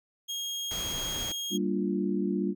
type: tone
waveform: 30% pulse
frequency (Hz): 3256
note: G#7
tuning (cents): -35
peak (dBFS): -29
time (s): 0.28-1.58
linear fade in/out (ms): 20
type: noise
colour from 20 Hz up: pink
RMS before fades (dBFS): -38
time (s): 0.71-1.32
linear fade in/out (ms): 2
type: chord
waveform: sine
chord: G minor seventh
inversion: none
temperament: equal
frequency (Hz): 196 / 233.1 / 293.7 / 349.2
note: G3 / Bb3 / D4 / F4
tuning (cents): 0 / 0 / 0 / 0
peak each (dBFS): -29 / -34 / -33 / -32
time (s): 1.5-2.55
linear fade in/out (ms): 50
effects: none